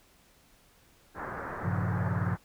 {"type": "low-pass noise", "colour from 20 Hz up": "white", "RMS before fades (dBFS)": -38, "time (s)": [1.14, 2.38], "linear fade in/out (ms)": 50, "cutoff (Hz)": 1700, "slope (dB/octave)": 48}
{"type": "chord", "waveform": "sine", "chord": "G half-diminished seventh", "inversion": "none", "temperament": "equal with one note detuned", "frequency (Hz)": [98, 116.54, 136.84, 174.61], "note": ["G2", "Bb2", "Db3", "F3"], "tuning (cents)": [0, 0, -22, 0], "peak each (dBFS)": [-31, -34, -36, -33], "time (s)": [1.63, 2.36], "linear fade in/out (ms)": 20}
{"effects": ["pink hiss -62 dBFS RMS until 2.44 s"]}